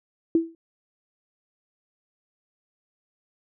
sine tone with exponential decay, 329.6 Hz, E4, in tune, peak -13 dBFS, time 0.35-0.55 s, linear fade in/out 2 ms, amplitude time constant 43 ms, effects none

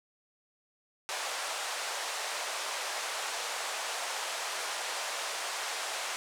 pink band-pass noise, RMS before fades -36 dBFS, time 1.09-6.16 s, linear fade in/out 0 ms, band 590 to 9400 Hz, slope 24 dB/octave, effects none

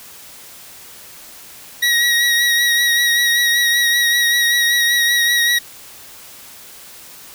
25% pulse tone with vibrato, 1902 Hz, A#6, 34 cents sharp, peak -9 dBFS, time 1.82-5.59 s, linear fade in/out 10 ms, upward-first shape triangle, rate 5.2 Hz, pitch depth 31 cents each way, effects white hiss -39 dBFS RMS until 7.34 s

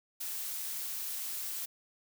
blue noise, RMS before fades -38 dBFS, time 0.2-1.66 s, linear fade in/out 10 ms, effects none

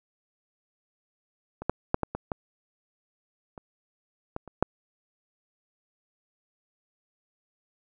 clicks, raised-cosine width 1 ms, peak -22 / -9 / -7 / -12 / -17 / -15 / -27 / -18 / -29 / -6 dBFS, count 10, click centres 1.62 / 1.696 / 1.944 / 2.033 / 2.15 / 2.318 / 3.578 / 4.364 / 4.477 / 4.626 s, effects none

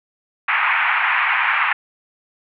white band-pass noise, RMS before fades -18 dBFS, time 0.48-1.73 s, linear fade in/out 5 ms, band 840 to 2500 Hz, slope 48 dB/octave, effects none

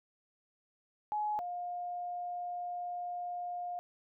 sine tone pair in turn, 843 / 708.9 Hz, G#5 / F5, +26 / +26 cents, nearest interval minor third, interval 300 cents, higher first, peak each -31 / -36 dBFS, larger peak first, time 1.12-1.39 / 1.39-3.79 s, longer second, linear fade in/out 0 ms, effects none

